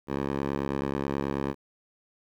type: tone with band-pass filter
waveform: 10% pulse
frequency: 69.3 Hz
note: C#2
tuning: in tune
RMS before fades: -30 dBFS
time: 0.07-1.55 s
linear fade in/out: 50 ms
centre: 520 Hz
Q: 0.5
effects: 10-bit